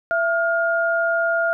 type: tone pair together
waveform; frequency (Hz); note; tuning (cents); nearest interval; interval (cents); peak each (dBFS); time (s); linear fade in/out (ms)
sine; 668.3 / 1416; E5 / F6; +24 / +23; octave + minor second; 1299; -20; 0.11-1.53; 0
effects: none